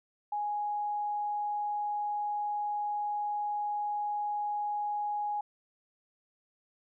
sine tone, 830.6 Hz, G#5, in tune, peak -30 dBFS, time 0.32-5.41 s, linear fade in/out 5 ms, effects none

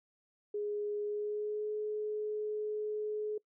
sine tone with pitch glide, 415.3 to 424.5 Hz, G#4 to G#4, 0 to +38 cents, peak -33 dBFS, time 0.54-3.38 s, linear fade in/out 5 ms, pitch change +38 cents, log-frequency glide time 1.03-1.71 s, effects noise-tail reverb RT60 0.1 s tail -23 dB re dry

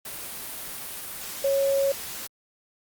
sine tone in noise, 551 Hz, C#5, 11 cents flat, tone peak -20 dBFS, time 1.44-1.92 s, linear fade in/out 5 ms, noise white, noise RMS -36 dBFS, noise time 0.05-2.27 s, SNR +13 dB, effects Opus 32 kbps

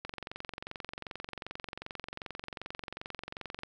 click train, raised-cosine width 0.3 ms, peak -23 dBFS, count 82, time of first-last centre 0.05-3.634 s, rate 22.6 Hz, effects none

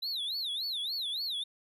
triangle tone with vibrato, 3865 Hz, B7, 38 cents flat, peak -31 dBFS, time 0.02-1.44 s, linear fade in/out 10 ms, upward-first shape sine, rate 3.5 Hz, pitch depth 250 cents each way, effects none

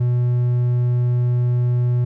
triangle tone, 122.4 Hz, B2, 15 cents flat, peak -13 dBFS, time 0-2.05 s, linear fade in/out 10 ms, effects none

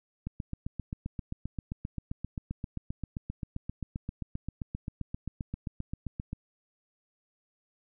click train, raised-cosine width 5 ms, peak -22 dBFS, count 47, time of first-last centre 0.27-6.331 s, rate 7.59 Hz, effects none

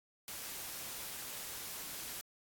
white noise, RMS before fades -44 dBFS, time 0.28-2.21 s, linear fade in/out 0 ms, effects AAC 64 kbps

